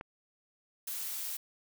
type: click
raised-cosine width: 0.5 ms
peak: -27 dBFS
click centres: 0.011 s
type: noise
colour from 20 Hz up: blue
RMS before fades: -38 dBFS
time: 0.87-1.37 s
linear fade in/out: 5 ms
effects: none